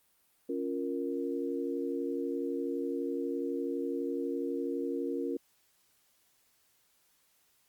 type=chord; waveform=sine; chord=Bb minor; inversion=first; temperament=equal; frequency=277.2 / 349.2 / 466.2 Hz; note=Db4 / F4 / Bb4; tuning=0 / 0 / 0 cents; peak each=-35 / -36 / -36 dBFS; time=0.49-5.37 s; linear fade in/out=5 ms; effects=white hiss -70 dBFS RMS until 7.68 s + Opus 32 kbps